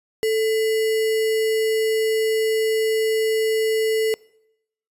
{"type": "tone with sample-and-hold", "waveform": "sine", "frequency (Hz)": 440, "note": "A4", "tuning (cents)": 0, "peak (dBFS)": -17, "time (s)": [0.23, 4.14], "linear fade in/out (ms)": 0, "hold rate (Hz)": 2450, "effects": ["noise-tail reverb RT60 0.8 s tail -24 dB re dry", "resampled to 32000 Hz"]}